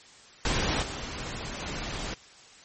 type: noise with level steps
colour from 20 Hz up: pink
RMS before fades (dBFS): -27 / -36 / -34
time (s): 0.45-2.14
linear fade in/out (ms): 2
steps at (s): 0.82 / 1.6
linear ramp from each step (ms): 10
effects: white hiss -52 dBFS RMS until 2.64 s + MP3 32 kbps